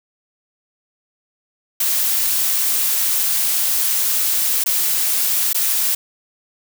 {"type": "noise with dropouts", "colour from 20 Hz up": "blue", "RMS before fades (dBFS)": -18, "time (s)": [1.8, 5.95], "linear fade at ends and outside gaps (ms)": 5, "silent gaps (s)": [[4.639, 4.66], [5.531, 5.545]], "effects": []}